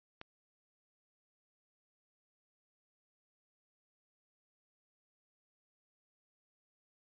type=click; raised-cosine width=0.3 ms; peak=-29 dBFS; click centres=0.214 s; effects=resampled to 11025 Hz